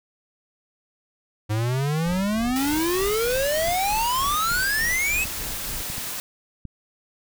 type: exponential sweep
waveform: square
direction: up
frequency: 103.83 to 2637 Hz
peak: -22 dBFS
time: 1.49-5.25 s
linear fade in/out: 20 ms
type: noise with tremolo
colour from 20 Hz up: brown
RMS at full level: -34 dBFS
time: 2.06-5.83 s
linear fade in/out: 0 ms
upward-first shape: sine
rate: 3.3 Hz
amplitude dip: 70%
type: noise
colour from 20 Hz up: white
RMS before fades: -31 dBFS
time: 2.56-6.2 s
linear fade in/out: 0 ms
type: clicks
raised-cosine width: 5 ms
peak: -23 dBFS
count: 6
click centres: 3.686 / 4.516 / 5.256 / 5.901 / 5.981 / 6.653 s
effects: none